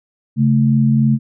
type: tone pair together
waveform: sine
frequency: 136.57 / 220 Hz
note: C#3 / A3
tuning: -25 / 0 cents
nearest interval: minor sixth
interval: 825 cents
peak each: -13 dBFS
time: 0.36-1.19 s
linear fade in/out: 50 ms
effects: none